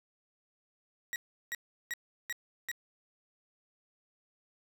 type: tone bursts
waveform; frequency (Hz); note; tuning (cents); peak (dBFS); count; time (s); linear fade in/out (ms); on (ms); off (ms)
40% pulse; 1908; A#6; +40; -33; 5; 1.13-2.715; 0; 29; 360
effects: none